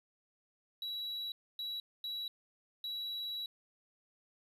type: tone bursts at uneven times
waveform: triangle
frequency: 3906 Hz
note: B7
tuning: 20 cents flat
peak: -36 dBFS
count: 4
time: 0.82-1.32 / 1.59-1.8 / 2.04-2.28 / 2.84-3.46 s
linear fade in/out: 2 ms
effects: resampled to 32000 Hz